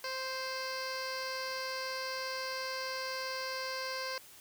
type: tone with low-pass filter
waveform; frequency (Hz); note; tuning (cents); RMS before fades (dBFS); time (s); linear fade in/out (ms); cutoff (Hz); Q
15% pulse; 523; C5; -1; -38; 0.04-4.18; 2; 4600; 3.5
effects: white hiss -55 dBFS RMS until 4.4 s